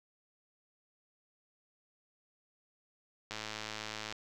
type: click train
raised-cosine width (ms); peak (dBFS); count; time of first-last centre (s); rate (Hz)
0.2; -22; 89; 3.31-4.125; 108
effects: none